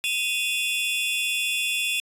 45% pulse tone cluster, 2515 / 2750 / 3433 Hz, D#7 / F7 / A7, +18 / -27 / -43 cents, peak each -28 dBFS, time 0.04-2 s, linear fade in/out 0 ms, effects resampled to 32000 Hz

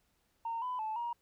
sine tone with pitch steps, 918 / 1001 / 871 / 947 Hz, A#5 / B5 / A5 / A#5, -27 / +23 / -18 / +27 cents, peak -33 dBFS, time 0.45-1.13 s, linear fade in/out 5 ms, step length 170 ms, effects tanh soft clip ceiling -30 dBFS + pink hiss -75 dBFS RMS until 1.21 s

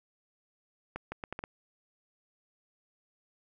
accelerating click train, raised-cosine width 0.5 ms, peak -22 dBFS, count 6, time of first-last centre 0.96-1.439 s, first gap 160 ms, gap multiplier 0.74, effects none

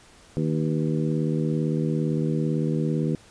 harmonic tone with a mistuned harmonic, 77.78 Hz, D#2, in tune, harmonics 2 / 3 / 4 / 5 / 6, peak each -24 / -28 / -30 / -32 / -34 dBFS, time 0.37-3.15 s, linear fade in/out 0 ms, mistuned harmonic 6, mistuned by +78 cents, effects pink hiss -52 dBFS RMS until 3.3 s + resampled to 22050 Hz

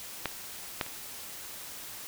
clicks, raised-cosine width 0.3 ms, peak -13 / -12 / -27 dBFS, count 3, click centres 0.257 / 0.812 / 0.864 s, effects white hiss -43 dBFS RMS until 2.07 s

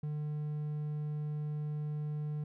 triangle tone, 150 Hz, D3, 37 cents sharp, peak -32 dBFS, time 0.03-2.44 s, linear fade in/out 5 ms, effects none

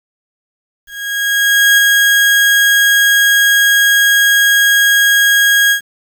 35% pulse tone with ADSR envelope, 1640 Hz, G#6, 22 cents flat, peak -4 dBFS, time 0.86-5.81 s, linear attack 920 ms, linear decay 7 ms, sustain -2 dB, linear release 100 ms, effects 7-bit

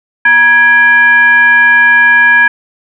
sine tone with frequency modulation, 1661.2 Hz, G#6, in tune, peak -3 dBFS, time 0.25-2.48 s, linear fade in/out 5 ms, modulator 711 Hz, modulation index 0.57, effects none

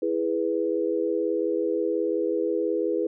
sine chord, E major, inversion none, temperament equal, 329.6 / 415.3 / 493.9 Hz, E4 / G#4 / B4, 0 / 0 / 0 cents, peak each -27 dBFS, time 0.02-3.07 s, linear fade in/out 5 ms, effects none

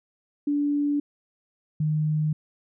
sine tone pair in turn, 289.7 / 153.46 Hz, D4 / D#3, -24 / -24 cents, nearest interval major seventh, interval 1100 cents, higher first, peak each -21 dBFS, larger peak neither, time 0.47-1 / 1.8-2.33 s, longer neither, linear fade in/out 5 ms, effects none

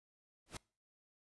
pink noise with exponential growth, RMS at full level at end -39 dBFS, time 0.46-0.57 s, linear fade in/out 5 ms, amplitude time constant 23 ms, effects noise-tail reverb RT60 0.4 s tail -25 dB re dry + resampled to 24000 Hz

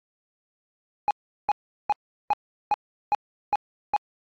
triangle tone bursts, 830.6 Hz, G#5, in tune, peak -16 dBFS, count 8, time 1.08-3.964 s, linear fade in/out 0 ms, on 28 ms, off 380 ms, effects low-pass 4000 Hz 12 dB/octave + AAC 64 kbps

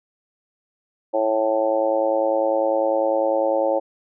harmonic tone, 110 Hz, A2, in tune, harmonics 3 / 4 / 5 / 6 / 7 / 8, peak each -27 / -31 / -19 / -28 / -27 / -29 dBFS, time 1.13-3.8 s, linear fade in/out 20 ms, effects none

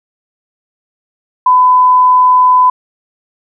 sine tone, 1005 Hz, B5, 30 cents sharp, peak -4 dBFS, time 1.46-2.7 s, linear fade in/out 5 ms, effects none

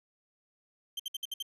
40% pulse tone bursts, 3136 Hz, G7, in tune, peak -33 dBFS, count 6, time 0.97-1.426 s, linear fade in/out 5 ms, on 26 ms, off 60 ms, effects resampled to 32000 Hz + 12-bit

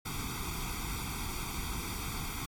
pink noise with comb filter, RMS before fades -37 dBFS, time 0.05-2.46 s, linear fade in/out 10 ms, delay 0.86 ms, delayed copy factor +0.95, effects AAC 64 kbps

